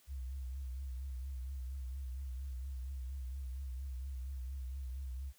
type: tone with vibrato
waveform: sine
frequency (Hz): 65.41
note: C2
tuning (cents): 0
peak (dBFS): -38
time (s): 0.07-5.33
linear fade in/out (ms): 50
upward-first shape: triangle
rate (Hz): 4.3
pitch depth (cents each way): 100
effects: tanh soft clip ceiling -35 dBFS + white hiss -67 dBFS RMS until 5.38 s